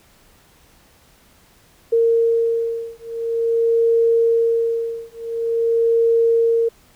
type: beating tone pair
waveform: sine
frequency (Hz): 460.1 / 460.57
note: A#4 / A#4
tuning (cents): -23 / -21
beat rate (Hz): 0.47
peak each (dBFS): -18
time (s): 1.92-6.69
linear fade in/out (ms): 10
effects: pink hiss -53 dBFS RMS until 6.95 s